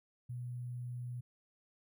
sine tone with sample-and-hold, 122.7 Hz, B2, 11 cents flat, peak -39 dBFS, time 0.29-1.21 s, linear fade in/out 10 ms, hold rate 11025 Hz, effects none

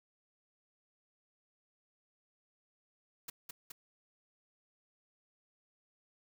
white noise with echo, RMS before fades -43 dBFS, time 3.28-3.3 s, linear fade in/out 5 ms, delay 210 ms, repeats 2, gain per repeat -2 dB, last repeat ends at 3.72 s, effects none

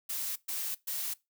blue noise bursts, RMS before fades -35 dBFS, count 3, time 0.09-1.14 s, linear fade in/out 10 ms, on 270 ms, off 120 ms, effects noise-tail reverb RT60 0.2 s tail -20 dB re dry

